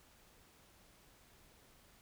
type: silence
effects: pink hiss -65 dBFS RMS until 2.01 s